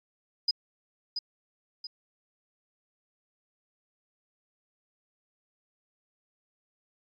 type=tone with echo; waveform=sine; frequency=4978 Hz; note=D#8; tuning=in tune; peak=-22 dBFS; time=0.48-0.51 s; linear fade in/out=5 ms; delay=680 ms; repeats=2; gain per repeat=-7 dB; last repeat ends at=1.87 s; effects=AAC 64 kbps